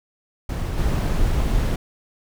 brown noise with level steps, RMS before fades -24 / -20 dBFS, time 0.49-1.76 s, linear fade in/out 5 ms, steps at 0.77 s, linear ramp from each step 20 ms, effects none

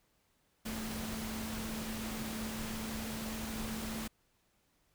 sine tone in noise, 220.5 Hz, A3, 4 cents sharp, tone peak -40 dBFS, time 0.65-4.08 s, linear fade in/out 10 ms, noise pink, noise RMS -42 dBFS, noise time 0.65-4.08 s, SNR -1 dB, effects pink hiss -74 dBFS RMS until 4.94 s

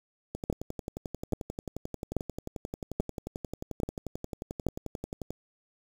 two click trains, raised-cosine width 2 ms, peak -13 / -22 dBFS, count 6 / 57, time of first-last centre 0.5-4.667 / 0.35-5.306 s, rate 1.2 / 11.3 Hz, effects 7-bit

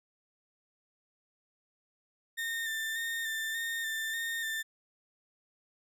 35% pulse tone with vibrato, 1808 Hz, A6, 47 cents sharp, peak -31 dBFS, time 2.37-4.63 s, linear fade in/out 20 ms, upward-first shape square, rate 1.7 Hz, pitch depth 24 cents each way, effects none

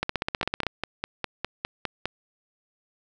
two click trains, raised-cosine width 0.3 ms, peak -9 / -11 dBFS, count 11 / 9, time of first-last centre 0.03-0.667 / 0.43-2.056 s, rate 15.7 / 4.92 Hz, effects none

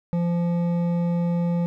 sine tone with hard clipping, 172.4 Hz, F3, 22 cents flat, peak -22 dBFS, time 0.13-1.66 s, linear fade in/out 0 ms, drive 9 dB, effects none

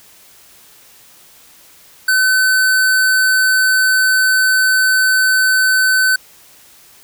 square tone, 1520 Hz, F#6, 46 cents sharp, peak -11 dBFS, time 2.08-6.16 s, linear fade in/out 5 ms, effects white hiss -45 dBFS RMS until 7.03 s

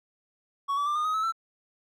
triangle tone with pitch steps, 1116 / 1150 / 1185.1 / 1221.2 / 1258.5 / 1296.8 / 1336.4 Hz, C#6 / D6 / D6 / D#6 / D#6 / E6 / E6, +11 / -37 / +15 / -33 / +19 / -29 / +23 cents, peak -23 dBFS, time 0.68-1.324 s, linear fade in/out 20 ms, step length 92 ms, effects none

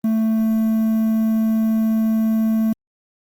triangle tone with quantisation, 221.4 Hz, A3, 11 cents sharp, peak -13 dBFS, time 0.04-2.73 s, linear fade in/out 5 ms, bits 7, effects Opus 24 kbps

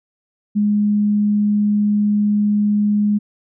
sine tone, 207.7 Hz, G#3, in tune, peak -13 dBFS, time 0.55-3.19 s, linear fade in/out 20 ms, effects none

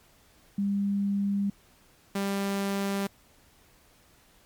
sine / sawtooth tone pair in turn, 200.1 / 197.92 Hz, G3 / G3, +36 / +17 cents, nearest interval unison, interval 19 cents, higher first, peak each -24 / -23 dBFS, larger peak second, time 0.58-1.5 / 2.15-3.07 s, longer neither, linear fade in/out 5 ms, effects pink hiss -60 dBFS RMS until 4.45 s + MP3 96 kbps

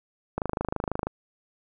click train, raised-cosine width 1 ms, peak -13 dBFS, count 19, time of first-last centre 0.38-1.07 s, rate 26.1 Hz, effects none

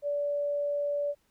sine tone, 578 Hz, D5, 28 cents flat, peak -27 dBFS, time 0.02-1.15 s, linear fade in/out 50 ms, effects pink hiss -71 dBFS RMS until 1.3 s

